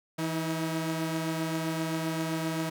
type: tone pair together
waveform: sawtooth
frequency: 163.37 / 319.1 Hz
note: E3 / D#4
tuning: -15 / +44 cents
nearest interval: octave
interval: 1159 cents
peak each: -28 dBFS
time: 0.18-2.7 s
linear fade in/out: 10 ms
effects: none